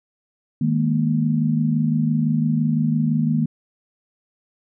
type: chord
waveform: sine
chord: D# suspended fourth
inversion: none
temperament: just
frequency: 155.56 / 207.4 / 233.3 Hz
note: D#3 / G#3 / A#3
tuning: 0 / -2 / +2 cents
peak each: -20 / -25 / -20 dBFS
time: 0.61-3.46 s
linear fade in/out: 5 ms
effects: none